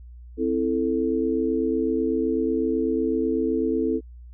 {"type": "chord", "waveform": "sine", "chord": "A minor", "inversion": "first", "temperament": "equal", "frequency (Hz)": [261.6, 329.6, 440], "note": ["C4", "E4", "A4"], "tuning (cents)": [0, 0, 0], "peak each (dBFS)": -25, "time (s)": [0.37, 4.01], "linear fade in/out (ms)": 50, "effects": ["added 60 Hz sine -40 dBFS peak until 4.33 s"]}